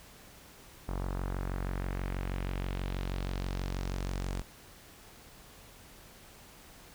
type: tone with low-pass filter sweep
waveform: sawtooth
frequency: 46.23 Hz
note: F#1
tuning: 1 cent flat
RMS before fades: -35 dBFS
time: 0.88-4.42 s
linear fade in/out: 10 ms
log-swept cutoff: 1100 to 8400 Hz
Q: 1.5
effects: pink hiss -54 dBFS RMS until 6.94 s